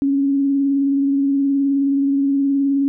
sine tone with vibrato, 277.2 Hz, C#4, in tune, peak -14 dBFS, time 0.02-2.88 s, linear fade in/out 0 ms, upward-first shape triangle, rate 19 Hz, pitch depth 30 cents each way, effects none

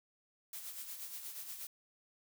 blue noise with tremolo, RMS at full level -44 dBFS, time 0.53-1.67 s, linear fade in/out 2 ms, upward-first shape sine, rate 8.4 Hz, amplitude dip 50%, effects none

